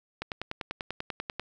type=click train; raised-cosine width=0.3 ms; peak=-17 dBFS; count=13; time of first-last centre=0.22-1.396 s; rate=10.2 Hz; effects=none